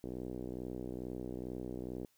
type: tone with low-pass filter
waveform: 5% pulse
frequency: 62.3 Hz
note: B1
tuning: 16 cents sharp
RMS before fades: -42 dBFS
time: 0.04-2.05 s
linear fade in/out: 0 ms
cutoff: 360 Hz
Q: 1.8
effects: white hiss -73 dBFS RMS until 2.17 s